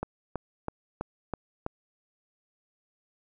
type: click train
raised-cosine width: 1 ms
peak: -17 dBFS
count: 6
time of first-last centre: 0.03-1.664 s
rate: 3.06 Hz
effects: none

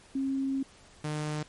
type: tone pair in turn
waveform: sine / sawtooth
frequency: 270 / 151.53 Hz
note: C#4 / D#3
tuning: -45 / -45 cents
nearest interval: minor seventh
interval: 1000 cents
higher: first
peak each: -27 dBFS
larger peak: neither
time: 0.15-0.63 / 1.04-1.43 s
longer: first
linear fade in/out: 5 ms
effects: pink hiss -56 dBFS RMS until 1.48 s + MP3 48 kbps

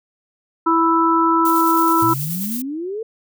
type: harmonic tone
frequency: 329.6 Hz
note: E4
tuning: in tune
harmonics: 1 / 3 / 4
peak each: -17 / -17 / -17 dBFS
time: 0.66-2.14 s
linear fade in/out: 10 ms
type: noise with tremolo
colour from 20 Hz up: violet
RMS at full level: -26 dBFS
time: 1.45-2.62 s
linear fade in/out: 5 ms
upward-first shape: square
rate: 9.4 Hz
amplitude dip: 30%
type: exponential sweep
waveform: sine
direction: up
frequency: 110 to 461.1 Hz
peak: -23 dBFS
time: 2.02-3.03 s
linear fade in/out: 5 ms
effects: none

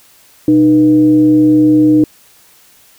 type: tone with frequency modulation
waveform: sine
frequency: 306.6 Hz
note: D#4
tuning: 25 cents flat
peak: -5 dBFS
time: 0.48-2.04 s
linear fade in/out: 2 ms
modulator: 180 Hz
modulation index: 0.37
effects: white hiss -46 dBFS RMS until 2.98 s

